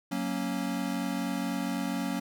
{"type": "chord", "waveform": "square", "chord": "F# major", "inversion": "none", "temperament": "equal", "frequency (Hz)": [185, 233.1, 277.2], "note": ["F#3", "A#3", "C#4"], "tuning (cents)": [0, 0, 0], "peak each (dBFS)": [-35, -35, -34], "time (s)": [0.11, 2.2], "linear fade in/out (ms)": 10, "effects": []}